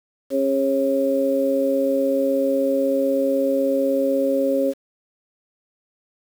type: harmonic tone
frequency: 136.2 Hz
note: C#3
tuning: 30 cents flat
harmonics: 2 / 3 / 4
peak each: -22 / -26 / -19 dBFS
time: 0.3-4.74 s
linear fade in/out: 50 ms
effects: 7-bit